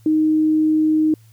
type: tone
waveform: sine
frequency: 311.1 Hz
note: D#4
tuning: in tune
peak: -13 dBFS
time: 0.06-1.14 s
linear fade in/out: 2 ms
effects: added 111 Hz sine -46 dBFS peak until 1.32 s + white hiss -58 dBFS RMS until 1.32 s